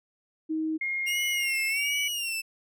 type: tone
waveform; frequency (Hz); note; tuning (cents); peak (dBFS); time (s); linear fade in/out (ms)
sine; 315.7; D#4; +25; -26; 0.49-0.78; 20
type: tone with pitch glide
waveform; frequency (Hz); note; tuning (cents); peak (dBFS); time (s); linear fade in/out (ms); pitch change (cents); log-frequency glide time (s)
sine; 2138 to 2278; C7 to C#7; +37 to +47; -27; 0.81-2.08; 5; +110; 1.68-1.78
type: tone with vibrato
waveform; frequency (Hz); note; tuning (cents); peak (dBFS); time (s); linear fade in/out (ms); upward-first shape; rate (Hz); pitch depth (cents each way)
sawtooth; 2794; F7; 0; -26; 1.06-2.42; 20; sine; 1.3; 94
effects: none